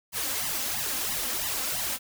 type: noise with flanger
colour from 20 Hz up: white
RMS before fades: -30 dBFS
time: 0.12-1.99 s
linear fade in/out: 50 ms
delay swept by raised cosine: 0.99 to 3.89 ms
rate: 3 Hz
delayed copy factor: +0.95
effects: none